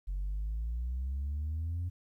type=exponential sweep; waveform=sine; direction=up; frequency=45.52 to 89.8 Hz; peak=-30 dBFS; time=0.07-1.9 s; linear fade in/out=20 ms; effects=tanh soft clip ceiling -30 dBFS + 12-bit